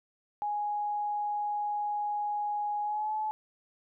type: tone with pitch glide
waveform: sine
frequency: 830.6 to 860.4 Hz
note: G#5 to A5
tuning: 0 to -39 cents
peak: -29 dBFS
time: 0.42-3.31 s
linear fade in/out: 0 ms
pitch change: +61 cents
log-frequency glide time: 2.82-3.13 s
effects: none